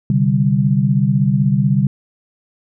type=chord; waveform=sine; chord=C suspended second; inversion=none; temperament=equal; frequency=130.81 / 146.83 / 196 Hz; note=C3 / D3 / G3; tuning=0 / 0 / 0 cents; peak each=-16 dBFS; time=0.1-1.87 s; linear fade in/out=2 ms; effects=none